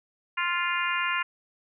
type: harmonic tone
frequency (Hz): 349.2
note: F4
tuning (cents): 0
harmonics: 3 / 4 / 5 / 6 / 7 / 8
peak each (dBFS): -30 / -31 / -32 / -33 / -33 / -34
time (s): 0.37-1.23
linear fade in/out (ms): 10
effects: none